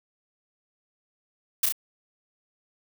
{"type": "noise with echo", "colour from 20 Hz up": "blue", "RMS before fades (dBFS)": -21, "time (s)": [1.63, 1.66], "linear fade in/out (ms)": 5, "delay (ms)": 32, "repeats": 2, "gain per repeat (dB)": -3, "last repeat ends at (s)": 1.724, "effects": []}